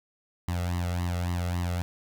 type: tone with flanger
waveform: sawtooth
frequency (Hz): 88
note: F2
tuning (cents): +14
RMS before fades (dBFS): -29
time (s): 0.48-1.82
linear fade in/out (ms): 0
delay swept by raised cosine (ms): 1 to 1.52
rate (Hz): 3.6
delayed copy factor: +0.85
effects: none